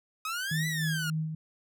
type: exponential two-way sweep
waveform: sawtooth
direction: up then down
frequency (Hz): 1251 to 2000 to 1395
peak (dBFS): -28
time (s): 0.25-1.1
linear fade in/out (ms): 2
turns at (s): 0.67
type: tone with tremolo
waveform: sine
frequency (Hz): 157.6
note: D#3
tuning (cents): +23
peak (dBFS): -27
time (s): 0.51-1.35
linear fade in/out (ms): 5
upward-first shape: sine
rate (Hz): 3.4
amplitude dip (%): 50
effects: none